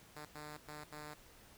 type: tone bursts at uneven times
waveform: 5% pulse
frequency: 150.3 Hz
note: D3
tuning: 40 cents sharp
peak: -36 dBFS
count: 4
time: 0.16-0.25 / 0.35-0.57 / 0.68-0.84 / 0.92-1.14 s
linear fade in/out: 2 ms
effects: pink hiss -61 dBFS RMS until 1.57 s